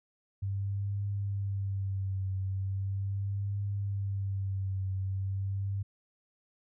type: tone with vibrato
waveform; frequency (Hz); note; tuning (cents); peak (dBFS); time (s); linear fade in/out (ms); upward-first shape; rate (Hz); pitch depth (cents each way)
sine; 98; G2; 0; -30; 0.42-5.83; 10; triangle; 0.39; 50
effects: none